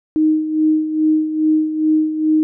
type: tone with tremolo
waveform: sine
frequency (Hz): 311.1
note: D#4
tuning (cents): 0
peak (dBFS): -10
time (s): 0.16-2.43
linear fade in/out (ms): 0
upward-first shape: sine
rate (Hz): 2.4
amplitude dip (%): 65
effects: none